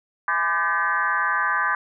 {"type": "tone with frequency modulation", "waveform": "sine", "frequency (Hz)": 1364, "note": "F6", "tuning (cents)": -41, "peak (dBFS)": -19, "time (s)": [0.28, 1.75], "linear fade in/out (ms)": 2, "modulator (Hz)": 177, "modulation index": 2.4, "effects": []}